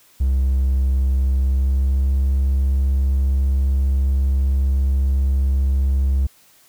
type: tone with pitch glide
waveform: triangle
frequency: 66 to 67.43 Hz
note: C2 to C#2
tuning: +16 to -47 cents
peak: -12 dBFS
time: 0.2-6.27 s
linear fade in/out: 10 ms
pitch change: +37 cents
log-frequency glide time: 1.37-2.15 s
effects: tanh soft clip ceiling -8 dBFS + white hiss -53 dBFS RMS until 6.68 s